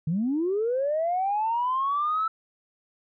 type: linear sweep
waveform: sine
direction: up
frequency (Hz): 146.83 to 1326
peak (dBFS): -22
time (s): 0.07-2.28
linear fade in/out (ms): 5
effects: tanh soft clip ceiling -18 dBFS